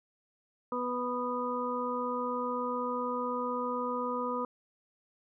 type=harmonic tone; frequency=246.9 Hz; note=B3; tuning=in tune; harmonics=1 / 2 / 4 / 5; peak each=-37 / -35 / -36 / -36 dBFS; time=0.72-4.45 s; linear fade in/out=2 ms; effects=none